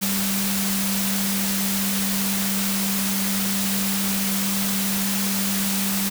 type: tone in noise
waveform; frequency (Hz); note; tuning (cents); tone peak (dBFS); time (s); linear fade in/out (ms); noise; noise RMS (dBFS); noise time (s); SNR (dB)
sine; 196; G3; 0; -24; 0.01-6.1; 20; white; -25; 0.01-6.1; -2
effects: none